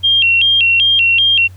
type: tone with vibrato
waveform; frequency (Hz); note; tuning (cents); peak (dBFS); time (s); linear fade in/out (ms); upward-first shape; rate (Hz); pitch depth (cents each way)
sine; 2960; F#7; 0; -8; 0.03-1.48; 20; square; 2.6; 140
effects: added 92 Hz sine -33 dBFS peak until 1.56 s + pink hiss -50 dBFS RMS until 1.56 s